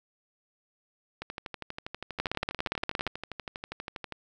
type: two click trains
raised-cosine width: 0.3 ms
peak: -20 / -12 dBFS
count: 37 / 16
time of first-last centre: 1.22-4.123 / 2.2-3.067 s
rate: 12.4 / 17.3 Hz
effects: none